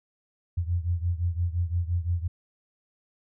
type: beating tone pair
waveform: sine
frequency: 85 / 90.8 Hz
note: F2 / F#2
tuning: -46 / -32 cents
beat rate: 5.8 Hz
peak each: -26 / -29 dBFS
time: 0.57-2.28 s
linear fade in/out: 10 ms
effects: none